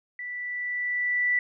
sine tone with level ramp, 1969 Hz, B6, 6 cents flat, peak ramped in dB -33 to -20 dBFS, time 0.19-1.39 s, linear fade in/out 2 ms, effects none

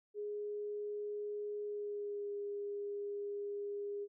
sine tone with pitch glide, 415.3 to 407.2 Hz, G#4 to G#4, 0 to -34 cents, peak -38 dBFS, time 0.14-4.08 s, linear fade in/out 50 ms, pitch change -34 cents, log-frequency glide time 1.64-2.33 s, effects none

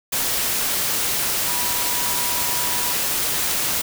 sine tone in noise, 972 Hz, B5, 28 cents flat, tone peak -31 dBFS, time 1.47-2.93 s, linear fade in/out 10 ms, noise white, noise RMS -22 dBFS, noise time 0.12-3.82 s, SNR -12 dB, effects none

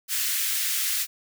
white high-pass noise, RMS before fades -26 dBFS, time 0.08-1.07 s, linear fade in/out 50 ms, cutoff 1600 Hz, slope 24 dB/octave, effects none

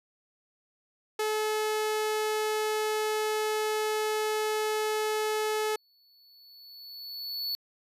sawtooth tone, 430 Hz, A4, 40 cents flat, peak -23 dBFS, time 1.19-5.76 s, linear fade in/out 5 ms
square tone with exponential growth, 4435 Hz, C#8, in tune, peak -29 dBFS, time 5.66-7.55 s, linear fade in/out 0 ms, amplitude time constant 410 ms
effects resampled to 32000 Hz

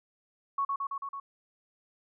sine tone with echo, 1108.7 Hz, C#6, in tune, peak -26 dBFS, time 0.58-0.65 s, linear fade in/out 5 ms, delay 110 ms, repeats 5, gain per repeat -2 dB, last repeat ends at 1.2 s, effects none

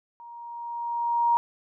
sine tone with level ramp, 942 Hz, A#5, 18 cents sharp, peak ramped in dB -42 to -17 dBFS, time 0.2-1.37 s, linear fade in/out 0 ms, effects none

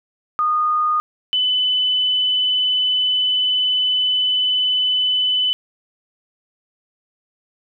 sine tone pair in turn, 1229 / 3007 Hz, D#6 / F#7, -22 / +27 cents, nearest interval octave + minor third, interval 1549 cents, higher second, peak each -15 dBFS, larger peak neither, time 0.39-1 / 1.33-5.53 s, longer second, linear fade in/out 0 ms, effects none

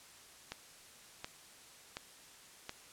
click train, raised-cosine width 0.2 ms, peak -23 dBFS, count 4, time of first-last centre 0.52-2.694 s, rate 1.38 Hz, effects white hiss -57 dBFS RMS until 2.92 s + low-pass 10000 Hz 12 dB/octave

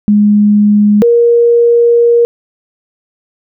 sine tone pair in turn, 207.7 / 471.7 Hz, G#3 / A#4, 0 / +20 cents, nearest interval octave + major second, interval 1420 cents, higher second, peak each -4 dBFS, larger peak neither, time 0.08-1.02 / 1.02-2.25 s, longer second, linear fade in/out 0 ms, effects none

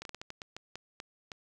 slowing click train, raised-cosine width 0.2 ms, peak -24 dBFS, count 11, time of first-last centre 0.02-1.318 s, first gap 32 ms, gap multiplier 1.29, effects none

